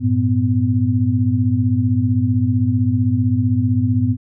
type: tone cluster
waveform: sine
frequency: 99.2 / 114.8 / 251 Hz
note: G2 / A#2 / B3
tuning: +21 / -26 / +28 cents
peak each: -18 dBFS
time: 0-4.17 s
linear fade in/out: 50 ms
effects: none